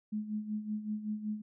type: tone with tremolo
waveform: sine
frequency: 212.6 Hz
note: G#3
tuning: 41 cents sharp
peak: -31 dBFS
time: 0.12-1.42 s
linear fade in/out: 10 ms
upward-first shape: sine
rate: 5.3 Hz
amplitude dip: 70%
effects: none